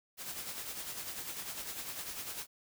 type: noise with tremolo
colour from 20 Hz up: white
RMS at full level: -40 dBFS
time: 0.17-2.47 s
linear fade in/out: 50 ms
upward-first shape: sine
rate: 10 Hz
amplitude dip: 50%
effects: none